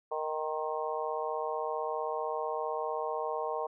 harmonic tone with a mistuned harmonic, 155.56 Hz, D#3, in tune, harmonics 3 / 4 / 5 / 6 / 7, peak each -36 / -37 / -38 / -39 / -39 dBFS, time 0.11-3.67 s, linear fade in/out 10 ms, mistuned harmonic 7, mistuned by -27 cents, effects none

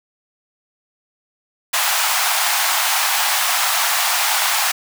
pink high-pass noise, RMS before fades -18 dBFS, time 1.73-4.72 s, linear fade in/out 10 ms, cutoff 720 Hz, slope 48 dB/octave, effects none

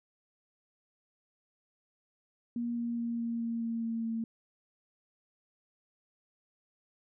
sine tone with pitch steps, 237 / 235.5 / 234 / 232.5 / 231.1 / 229.6 / 228.1 / 226.7 Hz, A#3 / A#3 / A#3 / A#3 / A#3 / A#3 / A#3 / A#3, +29 / +18 / +7 / -4 / -15 / -26 / -37 / -48 cents, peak -31 dBFS, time 2.56-4.24 s, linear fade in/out 2 ms, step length 210 ms, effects none

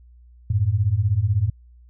sine beating tone pair, 92.5 / 108.5 Hz, F#2 / A2, 0 / -24 cents, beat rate 16 Hz, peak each -21 / -19 dBFS, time 0.5-1.5 s, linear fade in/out 5 ms, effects added 60 Hz sine -46 dBFS peak until 1.89 s

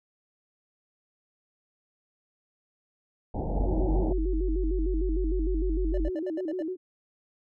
pink low-pass noise, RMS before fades -31 dBFS, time 3.34-4.13 s, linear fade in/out 10 ms, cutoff 870 Hz, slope 96 dB/octave
sine tone, 46.99 Hz, F#1, 28 cents sharp, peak -25 dBFS, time 3.51-6.1 s, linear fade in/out 20 ms
sine tone with vibrato, 342.9 Hz, F4, 32 cents flat, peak -29 dBFS, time 3.65-6.77 s, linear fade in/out 50 ms, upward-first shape square, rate 6.6 Hz, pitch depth 130 cents each way
triangle tone bursts, 587.3 Hz, D5, in tune, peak -31 dBFS, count 7, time 5.94-6.624 s, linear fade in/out 2 ms, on 36 ms, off 72 ms
effects none

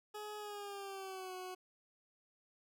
20% pulse tone with pitch glide, 421 to 368.6 Hz, G#4 to F#4, +24 to -7 cents, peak -39 dBFS, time 0.14-1.55 s, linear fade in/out 10 ms, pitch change -231 cents, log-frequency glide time 0.38-1.34 s, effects none

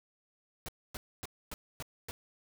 pink noise bursts, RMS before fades -41 dBFS, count 6, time 0.66-2.11 s, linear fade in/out 0 ms, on 25 ms, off 260 ms, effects none

